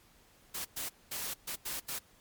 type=noise bursts at uneven times; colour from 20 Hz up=white; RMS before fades=-38 dBFS; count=6; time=0.54-0.65 / 0.76-0.89 / 1.11-1.34 / 1.47-1.56 / 1.65-1.8 / 1.88-1.99 s; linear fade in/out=10 ms; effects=pink hiss -63 dBFS RMS until 2.2 s + MP3 96 kbps